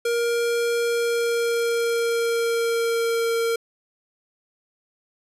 square tone with pitch glide, 470.3 to 460.6 Hz, A#4 to A#4, +15 to -21 cents, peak -21 dBFS, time 0.05-3.56 s, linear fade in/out 5 ms, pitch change -36 cents, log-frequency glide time 0.8-3.35 s, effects resampled to 32000 Hz

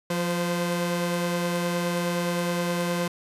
sawtooth tone pair together, 175.2 / 516 Hz, F3 / C5, +6 / -24 cents, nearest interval octave + perfect fifth, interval 1870 cents, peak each -22 / -25 dBFS, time 0.1-3.08 s, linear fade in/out 5 ms, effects resampled to 32000 Hz

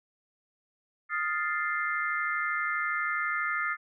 sine chord, F dominant seventh, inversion third, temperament equal, 1244.5 / 1396.9 / 1760 / 2093 Hz, Eb6 / F6 / A6 / C7, 0 / 0 / 0 / 0 cents, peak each -33 dBFS, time 1.09-3.77 s, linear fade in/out 50 ms, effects none

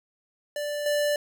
square tone with level steps, 587.3 Hz, D5, in tune, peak -29 / -23 dBFS, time 0.56-1.16 s, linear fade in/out 2 ms, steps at 0.86 s, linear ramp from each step 2 ms, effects none

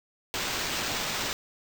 violet noise with sample-and-hold, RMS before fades -31 dBFS, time 0.34-1.33 s, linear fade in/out 0 ms, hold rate 11025 Hz, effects none

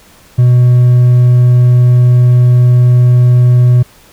triangle tone with hard clipping, 123.47 Hz, B2, in tune, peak -4 dBFS, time 0.38-3.83 s, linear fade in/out 10 ms, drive 5 dB, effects pink hiss -42 dBFS RMS until 4.12 s

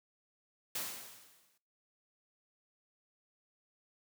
white noise with exponential decay, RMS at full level -36 dBFS, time 0.75-1.58 s, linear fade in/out 5 ms, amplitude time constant 180 ms, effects noise-tail reverb RT60 0.4 s tail -20 dB re dry + high-pass 100 Hz 12 dB/octave

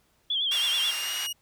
sine tone with vibrato, 3300 Hz, G#7, 12 cents flat, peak -24 dBFS, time 0.3-0.91 s, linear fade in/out 5 ms, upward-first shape sine, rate 9.3 Hz, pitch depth 89 cents each way
sawtooth tone with pitch glide, 2794 to 2876 Hz, F7 to F#7, 0 to -50 cents, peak -27 dBFS, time 0.51-1.33 s, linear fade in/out 10 ms, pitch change +50 cents, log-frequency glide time 0.95-1.15 s
pink band-pass noise, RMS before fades -36 dBFS, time 0.51-1.27 s, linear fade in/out 10 ms, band 1500 to 6000 Hz, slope 12 dB/octave
effects pink hiss -67 dBFS RMS until 1.41 s

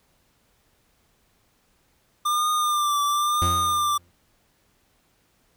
square tone with vibrato, 1194 Hz, D6, 28 cents sharp, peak -21 dBFS, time 2.25-3.98 s, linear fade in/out 10 ms, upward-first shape triangle, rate 0.97 Hz, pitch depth 52 cents each way
40% pulse tone with exponential decay, 87.31 Hz, F2, in tune, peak -20 dBFS, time 3.42-4.11 s, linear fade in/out 0 ms, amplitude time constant 150 ms
effects pink hiss -65 dBFS RMS until 5.56 s

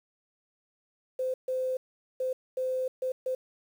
sine tone bursts at uneven times, 515 Hz, C5, 28 cents flat, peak -27 dBFS, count 6, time 1.19-1.34 / 1.48-1.77 / 2.2-2.33 / 2.57-2.88 / 3.02-3.12 / 3.26-3.35 s, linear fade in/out 5 ms, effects 9-bit

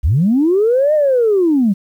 sine linear two-way sweep, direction up then down, 55 to 622.3 to 183 Hz, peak -9 dBFS, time 0.03-1.74 s, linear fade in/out 20 ms, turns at 0.94 s, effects tanh soft clip ceiling -5 dBFS + 8-bit

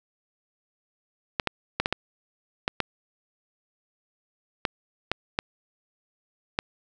clicks, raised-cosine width 0.3 ms, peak -7 dBFS, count 11, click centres 1.398 / 1.473 / 1.8 / 1.859 / 1.926 / 2.679 / 2.803 / 4.652 / 5.116 / 5.389 / 6.589 s, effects none

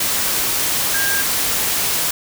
sine tone in noise, 1608 Hz, G6, 44 cents sharp, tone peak -20 dBFS, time 0.94-1.22 s, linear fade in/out 5 ms, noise white, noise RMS -19 dBFS, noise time 0-2.11 s, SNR -4 dB, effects none

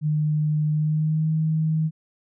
sine tone with pitch glide, 152.1 to 157.74 Hz, D#3 to D#3, -39 to +24 cents, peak -19 dBFS, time 0.01-1.91 s, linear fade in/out 50 ms, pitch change +63 cents, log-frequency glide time 0.71-1.3 s, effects none

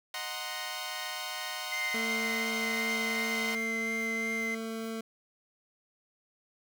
10% pulse chord, C half-diminished seventh, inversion first, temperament equal, 622.3 / 740 / 932.3 / 1046.5 Hz, Eb5 / Gb5 / Bb5 / C6, 0 / 0 / 0 / 0 cents, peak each -35 / -31 / -35 / -31 dBFS, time 0.14-3.55 s, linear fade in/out 2 ms
triangle tone with vibrato, 2080 Hz, C7, 11 cents flat, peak -30 dBFS, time 1.72-4.55 s, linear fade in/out 5 ms, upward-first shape sine, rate 2.8 Hz, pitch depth 15 cents each way
25% pulse tone, 224.4 Hz, A3, 34 cents sharp, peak -31 dBFS, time 1.94-5.01 s, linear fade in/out 5 ms
effects none

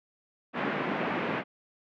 pink band-pass noise, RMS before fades -31 dBFS, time 0.53-1.44 s, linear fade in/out 50 ms, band 170 to 2400 Hz, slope 24 dB/octave, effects none

